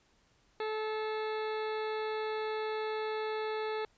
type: harmonic tone with a mistuned harmonic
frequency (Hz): 433.5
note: A4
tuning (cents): -26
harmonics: 1 / 2 / 3 / 4 / 5 / 6 / 8 / 9 / 10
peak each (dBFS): -34 / -40 / -44 / -46 / -48 / -50 / -52 / -53 / -54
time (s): 0.6-3.85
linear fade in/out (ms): 2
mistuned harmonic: 6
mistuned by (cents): +25
effects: pink hiss -69 dBFS RMS until 3.97 s + resampled to 16000 Hz